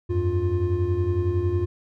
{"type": "tone cluster", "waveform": "triangle", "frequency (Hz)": [86.8, 97.7, 352.6], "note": ["F2", "G2", "F4"], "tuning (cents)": [-10, -5, 17], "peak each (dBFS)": -23, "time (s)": [0.09, 1.66], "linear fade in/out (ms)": 20, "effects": []}